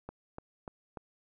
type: click train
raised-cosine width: 1 ms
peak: -27 dBFS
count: 4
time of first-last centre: 0.09-0.972 s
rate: 3.4 Hz
effects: none